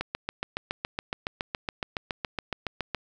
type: click train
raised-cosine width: 0.3 ms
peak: -13 dBFS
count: 22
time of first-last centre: 0.01-2.947 s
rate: 7.15 Hz
effects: none